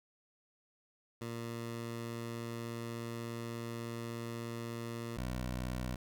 15% pulse tone pair in turn, 116.54 / 62.27 Hz, A#2 / B1, 0 / +15 cents, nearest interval major seventh, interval 1085 cents, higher first, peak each -33 / -30 dBFS, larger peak second, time 1.21-5.17 / 5.17-5.96 s, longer first, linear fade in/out 5 ms, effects none

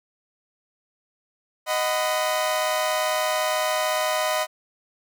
sawtooth chord, B major, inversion first, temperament equal with one note detuned, 622.3 / 740 / 1005.6 Hz, D#5 / F#5 / B5, 0 / 0 / +31 cents, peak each -20 / -25 / -24 dBFS, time 1.66-4.47 s, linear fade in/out 50 ms, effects none

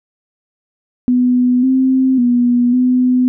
sine tone with pitch steps, 248.6 / 261.6 / 243.1 / 251.8 Hz, B3 / C4 / B3 / B3, +12 / 0 / -27 / +34 cents, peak -9 dBFS, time 1.08-3.28 s, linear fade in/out 0 ms, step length 550 ms, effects none

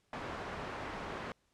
white low-pass noise, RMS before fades -42 dBFS, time 0.13-1.32 s, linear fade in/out 2 ms, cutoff 1300 Hz, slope 12 dB/octave, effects pink hiss -75 dBFS RMS until 1.53 s + low-pass 9000 Hz 12 dB/octave

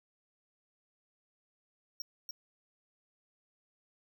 square tone with echo, 5570 Hz, F8, 5 cents flat, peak -38 dBFS, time 2-2.02 s, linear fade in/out 2 ms, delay 290 ms, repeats 1, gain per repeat -2 dB, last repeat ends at 2.31 s, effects none

